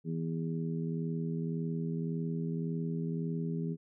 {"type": "harmonic tone", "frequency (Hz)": 81.8, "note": "E2", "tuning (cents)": -13, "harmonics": [2, 3, 4, 5], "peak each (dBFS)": [-33, -39, -46, -42], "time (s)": [0.04, 3.77], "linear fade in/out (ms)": 50, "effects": []}